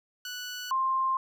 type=tone pair in turn; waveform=15% pulse / sine; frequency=1480 / 1054.6 Hz; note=F#6 / C6; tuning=0 / +13 cents; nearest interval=tritone; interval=587 cents; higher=first; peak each=-29 / -24 dBFS; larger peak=second; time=0.25-0.71 / 0.71-1.17 s; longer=neither; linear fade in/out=2 ms; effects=none